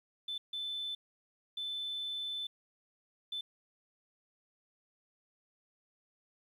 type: tone bursts at uneven times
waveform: sine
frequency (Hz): 3520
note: A7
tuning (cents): 0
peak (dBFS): -35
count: 4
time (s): 0.28-0.38 / 0.53-0.95 / 1.57-2.47 / 3.32-3.41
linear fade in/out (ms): 5
effects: tanh soft clip ceiling -31 dBFS + 11-bit